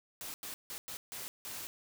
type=noise bursts at uneven times; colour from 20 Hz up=white; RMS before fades=-43 dBFS; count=6; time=0.21-0.34 / 0.43-0.54 / 0.7-0.78 / 0.88-0.97 / 1.12-1.28 / 1.45-1.67 s; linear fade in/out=0 ms; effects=none